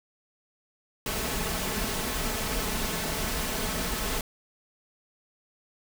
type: noise with comb filter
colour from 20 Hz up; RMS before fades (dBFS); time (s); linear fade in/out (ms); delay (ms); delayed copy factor
pink; -30; 1.06-4.21; 2; 4.6; +0.5
effects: none

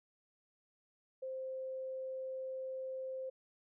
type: tone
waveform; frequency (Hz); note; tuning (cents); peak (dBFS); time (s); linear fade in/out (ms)
sine; 523.3; C5; 0; -39; 1.22-3.3; 10
effects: none

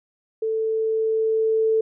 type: tone with level ramp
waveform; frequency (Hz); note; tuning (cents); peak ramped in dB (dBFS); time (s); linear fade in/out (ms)
sine; 442.4; A4; +9; -21 to -16; 0.42-1.81; 5
effects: none

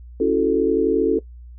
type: chord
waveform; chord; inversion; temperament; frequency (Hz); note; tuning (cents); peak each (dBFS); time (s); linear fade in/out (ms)
sine; F# minor seventh; second; equal; 277.2 / 329.6 / 370 / 440; C#4 / E4 / F#4 / A4; 0 / 0 / 0 / 0; -22 / -22 / -21 / -18; 0.2-1.19; 5
effects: noise-tail reverb RT60 0.1 s tail -19 dB re dry + added 60 Hz sine -37 dBFS peak until 1.58 s

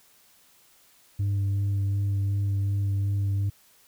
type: tone with vibrato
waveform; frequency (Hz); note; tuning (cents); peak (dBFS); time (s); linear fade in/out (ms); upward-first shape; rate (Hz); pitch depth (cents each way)
sine; 99.5; G2; +26; -20; 1.19-3.5; 10; sine; 2.7; 13
effects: tanh soft clip ceiling -22 dBFS + white hiss -59 dBFS RMS until 3.87 s

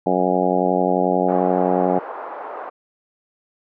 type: harmonic tone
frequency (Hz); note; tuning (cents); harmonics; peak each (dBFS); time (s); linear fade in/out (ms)
91.3; F#2; -23; 2 / 3 / 4 / 5 / 6 / 7 / 8 / 9; -24 / -24 / -24 / -24 / -24 / -24 / -24 / -24; 0.06-1.99; 5
type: band-pass noise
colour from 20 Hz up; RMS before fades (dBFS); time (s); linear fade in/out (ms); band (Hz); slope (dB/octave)
white; -32; 1.28-2.7; 10; 420 to 1100; 24
effects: none

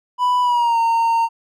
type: tone with pitch glide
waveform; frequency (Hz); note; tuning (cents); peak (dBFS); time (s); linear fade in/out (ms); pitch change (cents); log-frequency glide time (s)
triangle; 990 to 918.4; B5 to A#5; +4 to -26; -12; 0.18-1.29; 50; -130; 0.42-0.78
effects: none

